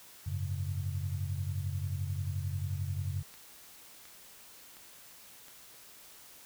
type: chord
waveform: sine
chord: F# suspended second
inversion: none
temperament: equal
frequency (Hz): 92.5 / 103.83 / 138.59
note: F#2 / G#2 / C#3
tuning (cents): 0 / 0 / 0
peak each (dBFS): -34 / -39 / -38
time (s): 0.26-3.23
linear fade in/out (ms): 10
type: click train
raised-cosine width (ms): 0.2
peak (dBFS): -35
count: 4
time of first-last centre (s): 3.34-5.483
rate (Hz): 1.4
effects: white hiss -54 dBFS RMS until 6.45 s

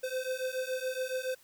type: beating tone pair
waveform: square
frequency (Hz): 511 / 518.1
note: C5 / C5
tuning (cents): -41 / -17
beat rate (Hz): 7.1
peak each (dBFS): -36 / -36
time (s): 0.03-1.35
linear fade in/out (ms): 10
effects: white hiss -61 dBFS RMS until 1.43 s

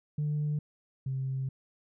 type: tone pair in turn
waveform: sine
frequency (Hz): 149.2 / 132.92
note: D3 / C3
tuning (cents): +28 / +28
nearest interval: major second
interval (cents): 200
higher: first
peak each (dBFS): -26 / -29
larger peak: first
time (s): 0.18-0.59 / 1.06-1.49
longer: second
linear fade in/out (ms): 5
effects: tanh soft clip ceiling -25 dBFS

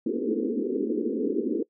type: band-pass noise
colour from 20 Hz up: pink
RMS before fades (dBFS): -27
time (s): 0.06-1.63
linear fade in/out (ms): 5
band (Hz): 220 to 470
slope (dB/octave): 96
effects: noise-tail reverb RT60 0.1 s tail -22 dB re dry

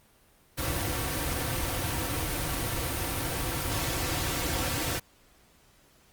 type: noise with comb filter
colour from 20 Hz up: pink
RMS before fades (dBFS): -30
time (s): 0.57-5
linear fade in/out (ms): 20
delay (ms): 4.8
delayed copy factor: -0.65
effects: pink hiss -61 dBFS RMS until 6.12 s + Opus 32 kbps

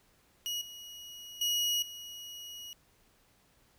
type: tone with level steps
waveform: 30% pulse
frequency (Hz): 2902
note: F#7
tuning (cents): -34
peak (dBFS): -30 / -42 / -25 / -40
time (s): 0.46-2.73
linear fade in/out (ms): 0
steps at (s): 0.61 / 1.41 / 1.82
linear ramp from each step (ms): 5
effects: pink hiss -67 dBFS RMS until 3.78 s

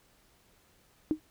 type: tone with exponential decay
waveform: sine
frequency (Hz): 310.2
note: D#4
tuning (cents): -5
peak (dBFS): -20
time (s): 1.11-1.2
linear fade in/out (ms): 0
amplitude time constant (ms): 18
effects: pink hiss -65 dBFS RMS until 1.3 s

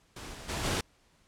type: noise with level steps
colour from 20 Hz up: pink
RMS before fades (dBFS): -43 / -45 / -34 / -30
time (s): 0.16-0.81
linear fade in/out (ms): 5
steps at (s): 0.32 / 0.48 / 0.63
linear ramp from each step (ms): 20
effects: pink hiss -66 dBFS RMS until 1.27 s + low-pass 9000 Hz 12 dB/octave

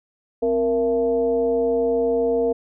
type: tone with frequency modulation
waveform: sine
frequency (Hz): 466.2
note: A#4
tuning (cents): 0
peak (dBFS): -17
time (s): 0.42-2.53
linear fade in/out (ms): 10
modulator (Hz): 205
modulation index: 0.7
effects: none

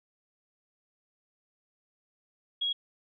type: tone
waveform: sine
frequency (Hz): 3307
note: G#7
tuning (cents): -8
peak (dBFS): -27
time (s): 2.61-2.73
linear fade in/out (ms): 10
effects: none

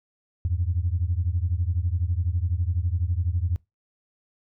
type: beating tone pair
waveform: sine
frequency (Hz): 82.41 / 94.41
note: E2 / F#2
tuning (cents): 0 / +35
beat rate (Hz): 12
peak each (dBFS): -24 / -25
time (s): 0.45-3.56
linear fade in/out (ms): 0
effects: noise-tail reverb RT60 0.2 s tail -22 dB re dry + tanh soft clip ceiling -14 dBFS

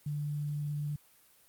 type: tone with quantisation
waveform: sine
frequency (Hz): 147.3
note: D3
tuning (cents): +6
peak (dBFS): -32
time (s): 0.06-0.96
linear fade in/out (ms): 5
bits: 10
effects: white hiss -63 dBFS RMS until 1.48 s + Opus 32 kbps

